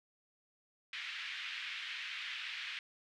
white band-pass noise, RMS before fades -43 dBFS, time 0.93-2.79 s, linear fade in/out 2 ms, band 1700 to 3200 Hz, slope 24 dB/octave, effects none

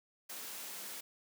white high-pass noise, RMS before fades -45 dBFS, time 0.29-1.01 s, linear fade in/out 10 ms, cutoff 170 Hz, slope 48 dB/octave, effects none

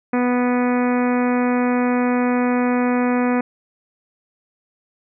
harmonic tone, 246.7 Hz, B3, 2 cents flat, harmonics 1 / 2 / 3 / 4 / 5 / 6 / 7 / 8 / 9 / 10, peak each -17 / -23 / -27 / -29 / -31 / -33 / -34 / -35 / -36 / -37 dBFS, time 0.13-3.41 s, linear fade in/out 5 ms, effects none

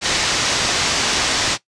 white low-pass noise, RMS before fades -19 dBFS, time 0.01-1.58 s, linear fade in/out 50 ms, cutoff 6400 Hz, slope 24 dB/octave, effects noise-tail reverb RT60 0.1 s tail -17 dB re dry + resampled to 22050 Hz

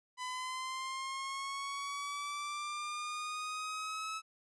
sawtooth linear sweep, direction up, 1001 to 1300 Hz, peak -34 dBFS, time 0.17-4.22 s, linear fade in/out 50 ms, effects resampled to 22050 Hz

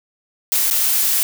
blue noise with dropouts, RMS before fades -17 dBFS, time 0.52-1.23 s, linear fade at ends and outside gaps 0 ms, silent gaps 0.701-0.71 s, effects none

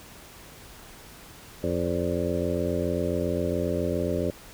harmonic tone with a mistuned harmonic, 87.31 Hz, F2, in tune, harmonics 1 / 2 / 3 / 4 / 5 / 6 / 7, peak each -32 / -32 / -32 / -32 / -32 / -32 / -32 dBFS, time 1.63-4.31 s, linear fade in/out 10 ms, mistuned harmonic 7, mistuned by -66 cents, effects pink hiss -47 dBFS RMS until 4.53 s

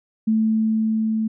sine tone with level ramp, 220 Hz, A3, in tune, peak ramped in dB -15 to -19 dBFS, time 0.27-1.28 s, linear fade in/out 10 ms, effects none

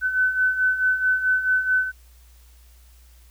sine beating tone pair, 1509 / 1513.6 Hz, F#6 / F#6, +34 / +39 cents, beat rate 4.6 Hz, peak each -25 / -19 dBFS, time 0.01-1.92 s, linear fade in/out 50 ms, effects added 60 Hz sine -48 dBFS peak until 3.3 s + white hiss -58 dBFS RMS until 3.3 s

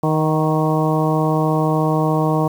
harmonic tone with a mistuned harmonic, 156.5 Hz, D#3, 10 cents sharp, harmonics 1 / 2 / 3 / 4 / 5 / 6 / 7, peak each -18 / -21 / -23 / -24 / -25 / -26 / -26 dBFS, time 0.03-2.48 s, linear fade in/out 5 ms, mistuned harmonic 5, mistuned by -30 cents, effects 7-bit

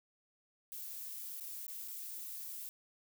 violet noise with dropouts, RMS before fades -45 dBFS, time 0.72-2.69 s, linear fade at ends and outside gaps 0 ms, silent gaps 1.399-1.408 / 1.667-1.681 / 1.877-1.882 s, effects none

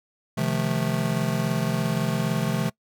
square chord, F dominant seventh, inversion second, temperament just, 130.96 / 157.15 / 174.61 / 218.3 Hz, C3 / Eb3 / F3 / A3, +2 / +18 / 0 / -13 cents, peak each -29 dBFS, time 0.37-2.7 s, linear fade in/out 10 ms, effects noise-tail reverb RT60 0.1 s tail -23 dB re dry

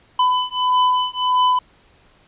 square beating tone pair, 1002 / 1003.6 Hz, B5 / B5, +25 / +28 cents, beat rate 1.6 Hz, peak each -19 / -19 dBFS, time 0.19-1.59 s, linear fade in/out 5 ms, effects pink hiss -54 dBFS RMS until 2.27 s + resampled to 8000 Hz

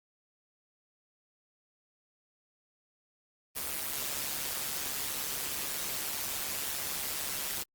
white noise with amplitude modulation, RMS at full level -32 dBFS, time 3.55-7.64 s, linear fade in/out 20 ms, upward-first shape sine, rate 141 Hz, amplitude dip 75%, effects Opus 32 kbps

